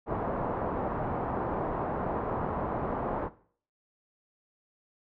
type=low-pass noise; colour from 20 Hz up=white; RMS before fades=-32 dBFS; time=0.06-3.3 s; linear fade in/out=50 ms; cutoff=1000 Hz; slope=24 dB/octave; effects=noise-tail reverb RT60 0.5 s tail -17 dB re dry